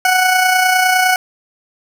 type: tone with amplitude modulation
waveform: 20% pulse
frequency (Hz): 740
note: F#5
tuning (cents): 0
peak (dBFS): -4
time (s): 0.05-1.16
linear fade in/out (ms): 2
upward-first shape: sine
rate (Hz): 29.8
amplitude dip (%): 40
effects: none

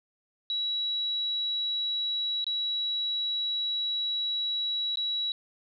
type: tone with dropouts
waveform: sine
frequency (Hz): 3900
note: B7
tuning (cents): -23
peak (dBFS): -27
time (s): 0.5-5.32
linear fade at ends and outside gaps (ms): 1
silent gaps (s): 2.443-2.466 / 4.957-4.972
effects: none

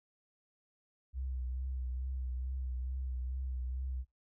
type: tone with vibrato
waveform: sine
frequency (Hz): 63.9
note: C2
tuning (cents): -40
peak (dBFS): -35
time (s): 1.13-4.05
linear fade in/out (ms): 50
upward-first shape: triangle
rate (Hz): 2.3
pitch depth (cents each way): 49
effects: noise-tail reverb RT60 0.2 s tail -22 dB re dry

